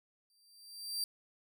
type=tone with exponential growth; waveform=sawtooth; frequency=4699 Hz; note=D8; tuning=in tune; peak=-29 dBFS; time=0.3-1.04 s; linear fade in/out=1 ms; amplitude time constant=160 ms; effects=none